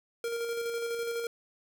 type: tone with tremolo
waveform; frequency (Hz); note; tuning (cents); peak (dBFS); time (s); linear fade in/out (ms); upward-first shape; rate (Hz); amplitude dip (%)
square; 466.7; A#4; +2; -31; 0.24-1.27; 2; square; 12; 30
effects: none